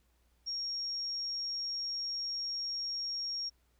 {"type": "tone", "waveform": "sine", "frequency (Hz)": 5570, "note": "F8", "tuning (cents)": -5, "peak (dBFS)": -34, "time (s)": [0.46, 3.5], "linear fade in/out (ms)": 20, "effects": ["added 60 Hz sine -69 dBFS peak until 3.79 s", "pink hiss -75 dBFS RMS until 3.79 s"]}